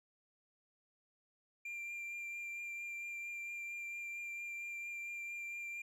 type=tone with vibrato; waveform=triangle; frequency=2379 Hz; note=D7; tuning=22 cents sharp; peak=-40 dBFS; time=1.65-5.82 s; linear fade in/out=5 ms; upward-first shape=triangle; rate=4.4 Hz; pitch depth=16 cents each way; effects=none